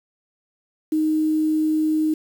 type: tone with quantisation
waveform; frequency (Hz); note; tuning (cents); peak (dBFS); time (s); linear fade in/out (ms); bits
sine; 311.1; D#4; 0; -17; 0.92-2.14; 5; 7
effects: none